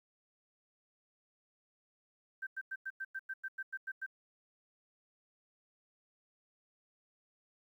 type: tone bursts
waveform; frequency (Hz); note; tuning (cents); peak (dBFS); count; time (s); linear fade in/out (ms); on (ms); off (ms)
sine; 1560; G6; -9; -37; 12; 2.42-4.064; 10; 49; 96
effects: 12-bit